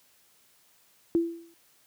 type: tone with exponential decay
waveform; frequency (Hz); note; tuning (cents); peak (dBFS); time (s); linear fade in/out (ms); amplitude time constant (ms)
sine; 335.7; E4; +32; -18; 1.15-1.54; 0; 84
effects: white hiss -63 dBFS RMS until 1.86 s + high-pass 60 Hz 12 dB/octave